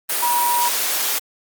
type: tone in noise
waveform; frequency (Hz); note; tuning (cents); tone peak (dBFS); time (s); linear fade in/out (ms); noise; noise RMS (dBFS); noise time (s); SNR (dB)
sine; 961; B5; -48; -17; 0.22-0.69; 10; white; -21; 0.09-1.19; +1
effects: high-pass 400 Hz 12 dB/octave + Opus 32 kbps